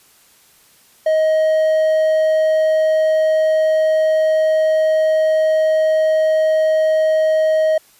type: tone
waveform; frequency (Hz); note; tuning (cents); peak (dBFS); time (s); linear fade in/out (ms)
triangle; 629; D#5; +19; -10; 1.06-7.78; 5
effects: white hiss -51 dBFS RMS until 7.99 s + resampled to 32000 Hz